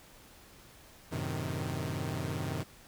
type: chord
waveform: sawtooth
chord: F# diminished seventh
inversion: none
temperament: equal with one note detuned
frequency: 92.5 / 110 / 130.06 / 155.56 Hz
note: F#2 / A2 / C3 / Eb3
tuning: 0 / 0 / -10 / 0 cents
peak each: -35 / -38 / -34 / -34 dBFS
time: 1.11-2.64 s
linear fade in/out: 20 ms
effects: pink hiss -56 dBFS RMS until 2.87 s